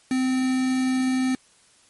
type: tone with quantisation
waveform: triangle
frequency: 258.5 Hz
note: C4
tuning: 21 cents flat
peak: -18 dBFS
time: 0.11-1.35 s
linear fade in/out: 2 ms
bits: 5
effects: white hiss -57 dBFS RMS until 1.89 s + MP3 48 kbps